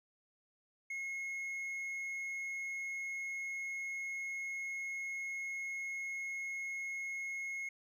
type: tone with hard clipping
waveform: sine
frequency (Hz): 2166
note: C#7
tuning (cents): -41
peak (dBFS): -39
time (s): 0.9-7.69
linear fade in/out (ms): 5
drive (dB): 3
effects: none